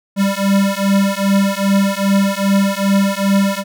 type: beating tone pair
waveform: square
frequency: 196 / 198.5 Hz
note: G3 / G3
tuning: 0 / +22 cents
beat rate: 2.5 Hz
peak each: -16 dBFS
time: 0.16-3.64 s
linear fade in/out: 50 ms
effects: none